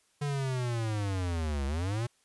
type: linear two-way sweep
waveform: square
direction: down then up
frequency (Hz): 146.83 to 66.9 to 122.3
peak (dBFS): -30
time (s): 0.21-2.07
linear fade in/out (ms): 10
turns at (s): 1.66
effects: white hiss -69 dBFS RMS until 2.24 s + resampled to 24000 Hz